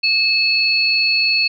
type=tone pair together; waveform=sine; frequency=2600 / 4377 Hz; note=E7 / C#8; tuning=-24 / -23 cents; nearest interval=major sixth; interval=901 cents; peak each=-16 dBFS; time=0.03-1.48 s; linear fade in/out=10 ms; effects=none